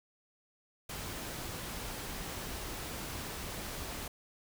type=noise; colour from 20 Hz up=pink; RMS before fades=-41 dBFS; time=0.89-4.08 s; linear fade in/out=5 ms; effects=none